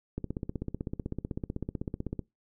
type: click train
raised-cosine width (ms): 3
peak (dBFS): -20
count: 33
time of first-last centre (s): 0.18-2.193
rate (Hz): 15.9
effects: noise-tail reverb RT60 0.2 s tail -23 dB re dry